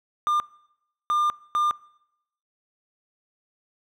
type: tone bursts at uneven times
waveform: triangle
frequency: 1200 Hz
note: D6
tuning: 37 cents sharp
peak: -18 dBFS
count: 3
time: 0.27-0.4 / 1.1-1.3 / 1.55-1.71 s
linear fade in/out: 0 ms
effects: noise-tail reverb RT60 0.8 s tail -22 dB re dry